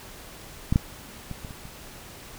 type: clicks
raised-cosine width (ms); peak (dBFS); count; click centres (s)
5; -9 / -6 / -21 / -26 / -26 / -29; 6; 0.725 / 0.759 / 1.313 / 1.448 / 1.508 / 1.654
effects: pink hiss -44 dBFS RMS until 2.38 s